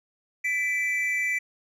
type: tone pair together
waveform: triangle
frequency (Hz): 1988.1 / 2329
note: B6 / D7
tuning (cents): +11 / -15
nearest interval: minor third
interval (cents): 274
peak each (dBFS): -25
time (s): 0.44-1.39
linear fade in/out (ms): 10
effects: none